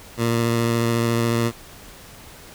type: tone with vibrato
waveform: 15% pulse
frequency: 116.54 Hz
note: A#2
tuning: in tune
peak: -12 dBFS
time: 0.17-1.52 s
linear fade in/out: 50 ms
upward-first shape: triangle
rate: 14 Hz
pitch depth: 19 cents each way
effects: pink hiss -43 dBFS RMS until 2.54 s